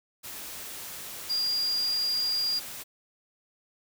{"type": "tone in noise", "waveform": "sine", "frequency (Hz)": 4811, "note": "D8", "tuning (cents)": 41, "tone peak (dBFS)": -25, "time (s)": [1.29, 2.6], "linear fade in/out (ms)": 20, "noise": "white", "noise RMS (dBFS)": -40, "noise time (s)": [0.23, 2.84], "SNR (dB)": 12, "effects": []}